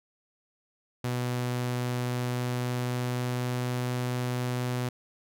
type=tone with pitch glide; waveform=sawtooth; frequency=123.47 to 124.26 Hz; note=B2 to B2; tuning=0 to +11 cents; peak=-24 dBFS; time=1.04-4.89 s; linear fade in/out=5 ms; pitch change=+11 cents; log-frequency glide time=1.98-3.7 s; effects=none